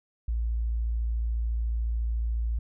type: tone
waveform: sine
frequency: 57 Hz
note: A#1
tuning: 38 cents flat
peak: -25 dBFS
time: 0.28-2.59 s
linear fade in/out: 5 ms
effects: none